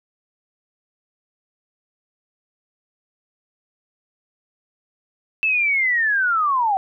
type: linear sweep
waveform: sine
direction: down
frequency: 2654 to 746 Hz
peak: -16 dBFS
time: 5.43-6.77 s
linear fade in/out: 0 ms
effects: none